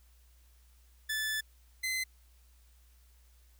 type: tone pair in turn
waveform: sawtooth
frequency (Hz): 1743 / 2050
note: A6 / C7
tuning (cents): -17 / -36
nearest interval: minor third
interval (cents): 281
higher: second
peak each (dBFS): -28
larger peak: neither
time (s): 1.09-1.41 / 1.83-2.04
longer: first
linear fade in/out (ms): 10
effects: added 60 Hz sine -59 dBFS peak until 3.59 s + white hiss -69 dBFS RMS until 3.59 s